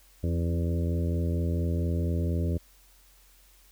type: harmonic tone with a mistuned harmonic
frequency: 84.3 Hz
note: E2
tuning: 39 cents sharp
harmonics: 1 / 2 / 3 / 4 / 5 / 6 / 7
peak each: -26 / -32 / -36 / -38 / -40 / -42 / -43 dBFS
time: 0.23-2.58 s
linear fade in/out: 10 ms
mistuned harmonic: 3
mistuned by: +32 cents
effects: added 45 Hz sine -58 dBFS peak until 3.71 s + white hiss -60 dBFS RMS until 3.71 s